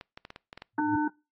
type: clicks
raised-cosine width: 0.3 ms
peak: -26 dBFS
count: 8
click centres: 0.011 / 0.175 / 0.251 / 0.304 / 0.361 / 0.529 / 0.576 / 0.621 s
type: tone with exponential growth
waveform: sine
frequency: 110 Hz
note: A2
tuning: in tune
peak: -32 dBFS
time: 0.73-0.96 s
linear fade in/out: 5 ms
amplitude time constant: 48 ms
type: harmonic tone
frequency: 300 Hz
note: D4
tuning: 37 cents sharp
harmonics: 1 / 3 / 5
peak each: -26 / -29 / -35 dBFS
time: 0.78-1.08 s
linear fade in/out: 5 ms
effects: noise-tail reverb RT60 0.3 s tail -25 dB re dry + AAC 32 kbps